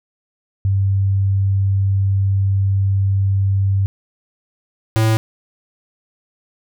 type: tone pair in turn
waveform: sine / square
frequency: 97.7 / 110.82 Hz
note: G2 / A2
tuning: -5 / +13 cents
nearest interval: major second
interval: 218 cents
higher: second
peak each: -13 dBFS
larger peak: neither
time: 0.65-3.86 / 4.96-5.17 s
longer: first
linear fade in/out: 0 ms
effects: none